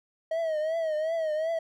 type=tone with vibrato; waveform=triangle; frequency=636 Hz; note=D#5; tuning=38 cents sharp; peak=-24 dBFS; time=0.31-1.59 s; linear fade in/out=5 ms; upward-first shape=triangle; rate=2.7 Hz; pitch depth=94 cents each way; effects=none